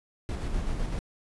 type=noise with tremolo; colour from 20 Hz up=brown; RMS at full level=-29 dBFS; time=0.29-0.99 s; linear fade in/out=0 ms; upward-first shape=square; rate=7.9 Hz; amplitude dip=30%; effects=resampled to 24000 Hz